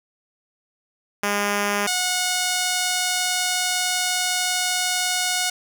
5% pulse tone pair in turn, 204 / 729.1 Hz, G#3 / F#5, -31 / -26 cents, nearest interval octave + minor seventh, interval 2205 cents, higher second, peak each -9 dBFS, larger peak neither, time 1.23-1.87 / 1.87-5.5 s, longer second, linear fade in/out 5 ms, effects none

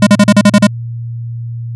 square tone bursts, 204.5 Hz, G#3, 26 cents flat, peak -3 dBFS, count 8, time 0.02-0.67 s, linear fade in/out 5 ms, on 48 ms, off 38 ms, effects added 117 Hz sine -19 dBFS peak until 1.75 s + resampled to 24000 Hz

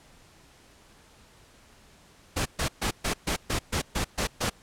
pink noise bursts, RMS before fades -27 dBFS, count 10, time 2.36-4.5 s, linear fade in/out 10 ms, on 97 ms, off 130 ms, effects pink hiss -56 dBFS RMS until 4.62 s + low-pass 10000 Hz 12 dB/octave

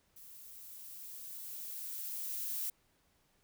violet noise with level ramp, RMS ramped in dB -54 to -37 dBFS, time 0.16-2.7 s, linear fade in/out 5 ms, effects pink hiss -73 dBFS RMS until 3.43 s

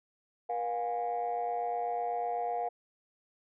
sine tone cluster, 479.5 / 711 / 819 Hz, A#4 / F5 / G#5, +49 / +31 / -24 cents, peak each -36 / -31 / -37 dBFS, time 0.49-2.69 s, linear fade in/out 10 ms, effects tanh soft clip ceiling -25 dBFS

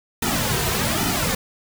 pink noise with flanger, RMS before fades -22 dBFS, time 0.22-1.35 s, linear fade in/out 5 ms, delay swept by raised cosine 1.8 to 3.6 ms, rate 1.2 Hz, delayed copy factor -0.85, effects none

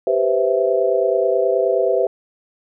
sine chord, C major seventh, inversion second, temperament equal, 392 / 493.9 / 523.3 / 659.3 Hz, G4 / B4 / C5 / E5, 0 / 0 / 0 / 0 cents, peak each -20 dBFS, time 0.07-2.07 s, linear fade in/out 2 ms, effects none

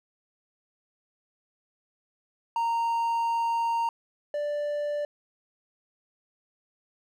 triangle tone pair in turn, 926 / 587.6 Hz, A#5 / D5, -12 / +1 cents, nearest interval minor sixth, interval 787 cents, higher first, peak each -22 / -25 dBFS, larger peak first, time 2.56-3.89 / 4.34-5.05 s, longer first, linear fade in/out 2 ms, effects none

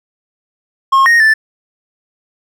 triangle tone with pitch steps, 1077 / 1863 / 1761 Hz, C6 / A#6 / A6, +50 / -2 / +1 cents, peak -4 dBFS, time 0.92-1.34 s, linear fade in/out 10 ms, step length 140 ms, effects none

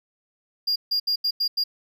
triangle tone bursts at uneven times, 4818 Hz, D8, 43 cents sharp, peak -19 dBFS, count 6, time 0.67-0.76 / 0.91-1 / 1.07-1.16 / 1.24-1.31 / 1.4-1.48 / 1.57-1.64 s, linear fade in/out 10 ms, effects none

